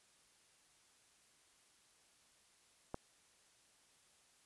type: click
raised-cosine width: 1 ms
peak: -27 dBFS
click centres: 2.944 s
effects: white hiss -70 dBFS RMS until 4.45 s + resampled to 24000 Hz